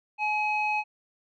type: tone with low-pass filter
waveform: square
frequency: 847 Hz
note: G#5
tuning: 34 cents sharp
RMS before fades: -27 dBFS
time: 0.18-0.84 s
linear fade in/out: 50 ms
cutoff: 2300 Hz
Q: 4.9
effects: none

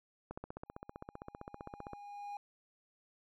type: click train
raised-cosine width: 1 ms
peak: -29 dBFS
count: 26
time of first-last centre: 0.31-1.933 s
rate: 15.4 Hz
type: tone with exponential growth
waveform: triangle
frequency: 816 Hz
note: G#5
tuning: 31 cents flat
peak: -38 dBFS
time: 0.66-2.37 s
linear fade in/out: 2 ms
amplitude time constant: 370 ms
effects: none

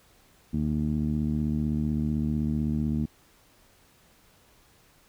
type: tone with low-pass filter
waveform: 15% pulse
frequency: 75.8 Hz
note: D#2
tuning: 45 cents flat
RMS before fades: -27 dBFS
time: 0.53-3.06 s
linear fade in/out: 10 ms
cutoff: 240 Hz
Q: 2.3
effects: pink hiss -60 dBFS RMS until 5.08 s

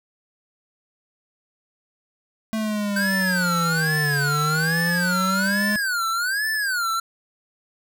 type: linear two-way sweep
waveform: square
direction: down then up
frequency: 221.4 to 141.3 to 209.5 Hz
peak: -23 dBFS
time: 2.53-5.76 s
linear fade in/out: 0 ms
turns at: 4.2 s
type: tone with vibrato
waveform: square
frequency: 1531 Hz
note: G6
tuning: 41 cents flat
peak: -22 dBFS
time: 2.96-7 s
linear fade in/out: 5 ms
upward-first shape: sine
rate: 1.2 Hz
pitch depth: 240 cents each way
effects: none

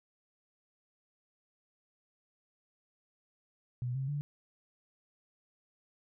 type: tone with pitch steps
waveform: sine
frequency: 123.47 / 133.87 / 145.14 Hz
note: B2 / C3 / D3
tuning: 0 / +40 / -20 cents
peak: -32 dBFS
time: 3.82-4.21 s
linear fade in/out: 0 ms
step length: 130 ms
effects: none

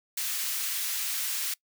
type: high-pass noise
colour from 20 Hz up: white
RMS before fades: -31 dBFS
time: 0.17-1.54 s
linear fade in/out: 5 ms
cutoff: 1700 Hz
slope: 12 dB/octave
effects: noise-tail reverb RT60 0.1 s tail -23 dB re dry

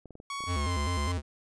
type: clicks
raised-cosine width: 2 ms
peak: -33 dBFS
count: 6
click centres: 0.057 / 0.107 / 0.154 / 0.201 / 0.406 / 0.439 s
type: tone with pitch glide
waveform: sawtooth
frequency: 1117 to 1042.2 Hz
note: C#6 to C6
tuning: +13 to -7 cents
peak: -30 dBFS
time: 0.3-1.12 s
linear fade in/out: 2 ms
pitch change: -120 cents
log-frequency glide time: 0.55-0.72 s
type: tone with vibrato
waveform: square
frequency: 80.2 Hz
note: E2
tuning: 47 cents flat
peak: -29 dBFS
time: 0.46-1.22 s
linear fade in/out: 50 ms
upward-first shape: square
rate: 4.9 Hz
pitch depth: 180 cents each way
effects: resampled to 22050 Hz

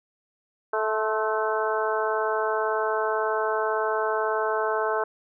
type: harmonic tone with a mistuned harmonic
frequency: 218.1 Hz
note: A3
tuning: 15 cents flat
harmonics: 2 / 3 / 4 / 5 / 6 / 7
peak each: -27 / -29 / -30 / -31 / -32 / -32 dBFS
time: 0.73-5.04 s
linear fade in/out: 5 ms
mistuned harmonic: 5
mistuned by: -35 cents
effects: none

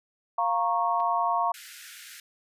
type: chord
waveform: sine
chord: Bb minor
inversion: second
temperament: equal with one note detuned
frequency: 698.5 / 932.3 / 1101.7 Hz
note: F5 / Bb5 / Db6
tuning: 0 / 0 / -11 cents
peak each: -27 dBFS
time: 0.38-1.52 s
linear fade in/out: 5 ms
type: clicks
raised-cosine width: 0.3 ms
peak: -34 dBFS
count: 2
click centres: 0.999 / 1.004 s
type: high-pass noise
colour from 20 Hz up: pink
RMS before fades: -45 dBFS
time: 1.54-2.2 s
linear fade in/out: 2 ms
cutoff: 1400 Hz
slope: 96 dB/octave
effects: resampled to 32000 Hz

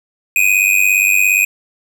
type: tone with amplitude modulation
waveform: square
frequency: 2489 Hz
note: D#7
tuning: in tune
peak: -7 dBFS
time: 0.36-1.45 s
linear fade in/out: 2 ms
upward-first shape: sine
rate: 97.3 Hz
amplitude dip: 85%
effects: none

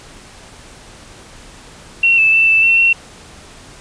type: tone with pitch steps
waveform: sine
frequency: 2726 / 2632 / 2664 / 2645 / 2703 / 2720 Hz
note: F7 / E7 / E7 / E7 / E7 / F7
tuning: -43 / -3 / +18 / +5 / +43 / -46 cents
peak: -8 dBFS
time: 2.03-2.93 s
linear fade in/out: 5 ms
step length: 150 ms
effects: pink hiss -39 dBFS RMS until 3.8 s + resampled to 22050 Hz

